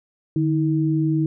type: tone pair together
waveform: sine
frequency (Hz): 150.91 / 319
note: D3 / D#4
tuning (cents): +47 / +43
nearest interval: octave + minor second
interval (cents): 1296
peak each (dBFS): -20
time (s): 0.36-1.26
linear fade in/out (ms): 2
effects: none